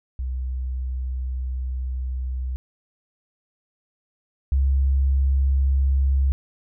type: tone pair in turn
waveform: sine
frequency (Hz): 63.8 / 67.59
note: C2 / C#2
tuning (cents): -43 / -43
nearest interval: minor second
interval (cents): 100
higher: second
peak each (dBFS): -24 / -16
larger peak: second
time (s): 0.19-2.56 / 4.52-6.32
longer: first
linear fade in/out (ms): 0
effects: none